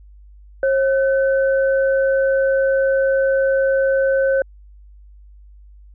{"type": "tone pair together", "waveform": "sine", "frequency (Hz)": [539.1, 1521], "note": ["C#5", "F#6"], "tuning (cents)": [-48, 47], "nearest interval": "octave + tritone", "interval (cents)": 1795, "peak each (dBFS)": [-14, -24], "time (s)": [0.63, 4.42], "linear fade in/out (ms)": 2, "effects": ["added 50 Hz sine -41 dBFS peak until 5.94 s"]}